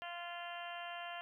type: harmonic tone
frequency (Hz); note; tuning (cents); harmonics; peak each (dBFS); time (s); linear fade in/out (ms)
346.8; F4; -12; 2 / 3 / 4 / 5 / 6 / 7 / 8 / 9; -46 / -51 / -52 / -51 / -56 / -59 / -51 / -53; 0.02-1.21; 0
effects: 13-bit